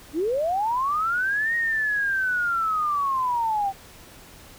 sine linear two-way sweep, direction up then down, 283 to 1880 to 765 Hz, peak -21 dBFS, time 0.13-3.73 s, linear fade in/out 50 ms, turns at 1.55 s, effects pink hiss -47 dBFS RMS until 4.58 s

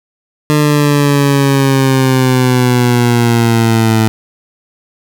20% pulse exponential sweep, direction down, 150.7 to 110 Hz, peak -3 dBFS, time 0.5-4.08 s, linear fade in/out 0 ms, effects none

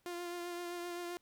sawtooth tone with vibrato, 349.2 Hz, F4, in tune, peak -36 dBFS, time 0.06-1.17 s, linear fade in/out 0 ms, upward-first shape triangle, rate 7.7 Hz, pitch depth 24 cents each way, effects pink hiss -75 dBFS RMS until 1.21 s

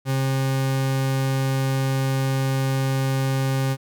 40% pulse tone, 134 Hz, C3, 42 cents sharp, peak -19 dBFS, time 0.05-3.77 s, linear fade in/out 50 ms, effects none

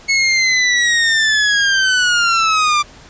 sawtooth linear sweep, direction down, 2200 to 1174.7 Hz, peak -8 dBFS, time 0.08-2.83 s, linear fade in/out 20 ms, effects pink hiss -41 dBFS RMS until 3.09 s + resampled to 16000 Hz

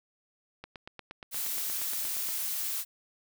click train, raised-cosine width 0.3 ms, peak -26 dBFS, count 15, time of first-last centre 0.64-2.287 s, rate 8.5 Hz
blue noise, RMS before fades -33 dBFS, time 1.31-2.85 s, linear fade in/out 50 ms
effects none

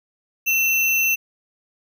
sine tone with sample-and-hold, 2687 Hz, E7, 33 cents sharp, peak -16 dBFS, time 0.46-1.16 s, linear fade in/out 20 ms, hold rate 8820 Hz, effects none

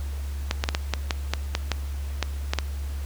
clicks, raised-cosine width 0.2 ms, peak -6 dBFS, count 12, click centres 0.511 / 0.639 / 0.689 / 0.749 / 0.937 / 1.108 / 1.336 / 1.551 / 1.717 / 2.227 / 2.535 / 2.587 s, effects added 70 Hz sine -28 dBFS peak until 3.05 s + pink hiss -46 dBFS RMS until 3.05 s

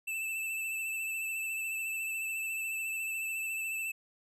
square tone with vibrato, 2645 Hz, E7, 5 cents sharp, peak -34 dBFS, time 0.07-3.92 s, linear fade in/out 10 ms, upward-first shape sine, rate 14 Hz, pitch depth 26 cents each way, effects none

